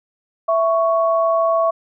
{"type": "tone pair together", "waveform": "sine", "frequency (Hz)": [661.2, 1112], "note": ["E5", "C#6"], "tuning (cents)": [5, 5], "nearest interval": "major sixth", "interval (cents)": 900, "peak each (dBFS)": [-15, -19], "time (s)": [0.48, 1.71], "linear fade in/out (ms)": 10, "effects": []}